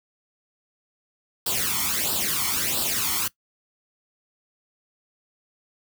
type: noise with flanger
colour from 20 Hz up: white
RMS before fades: -25 dBFS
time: 1.46-3.28 s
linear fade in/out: 5 ms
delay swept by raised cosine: 0.23 to 0.94 ms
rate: 1.5 Hz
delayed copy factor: +0.75
effects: noise-tail reverb RT60 0.1 s tail -20 dB re dry + high-pass 60 Hz 12 dB/octave